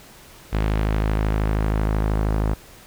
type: tone with low-pass filter sweep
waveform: sawtooth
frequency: 52.9 Hz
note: G#1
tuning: 33 cents sharp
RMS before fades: -21 dBFS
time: 0.52-2.55 s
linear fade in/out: 20 ms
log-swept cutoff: 3100 to 1200 Hz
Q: 0.85
effects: pink hiss -46 dBFS RMS until 2.86 s